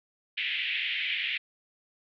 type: band-pass noise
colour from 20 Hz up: pink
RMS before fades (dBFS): -31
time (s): 0.37-1.38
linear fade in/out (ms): 10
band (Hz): 2000 to 3300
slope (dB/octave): 48
effects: none